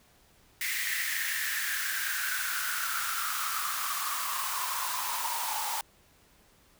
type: noise with high-pass filter sweep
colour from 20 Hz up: white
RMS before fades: -32 dBFS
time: 0.61-5.81 s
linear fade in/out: 2 ms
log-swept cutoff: 2000 to 860 Hz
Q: 7.8
effects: pink hiss -62 dBFS RMS until 6.79 s